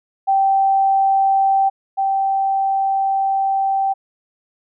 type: tone pair in turn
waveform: sine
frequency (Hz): 779 / 779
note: G5 / G5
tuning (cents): -11 / -11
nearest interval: unison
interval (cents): 0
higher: neither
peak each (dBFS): -12 / -15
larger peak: first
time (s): 0.27-1.7 / 1.97-3.94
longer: second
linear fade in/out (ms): 20
effects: none